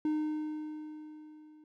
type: tone with level ramp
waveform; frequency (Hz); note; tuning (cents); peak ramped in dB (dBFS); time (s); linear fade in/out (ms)
triangle; 306.3; D#4; -27; -25 to -52; 0.05-1.64; 2
effects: none